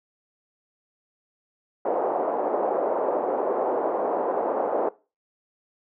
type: band-pass noise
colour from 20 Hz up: pink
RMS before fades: -25 dBFS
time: 1.85-4.89 s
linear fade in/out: 5 ms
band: 390 to 840 Hz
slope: 24 dB/octave
effects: noise-tail reverb RT60 0.3 s tail -20 dB re dry